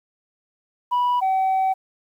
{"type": "tone pair in turn", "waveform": "sine", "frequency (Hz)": [981, 762.3], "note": ["B5", "G5"], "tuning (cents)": [-12, -49], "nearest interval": "major third", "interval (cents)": 437, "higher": "first", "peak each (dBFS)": -15, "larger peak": "neither", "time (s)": [[0.91, 1.21], [1.21, 1.74]], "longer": "second", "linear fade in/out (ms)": 20, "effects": ["tanh soft clip ceiling -16 dBFS", "9-bit"]}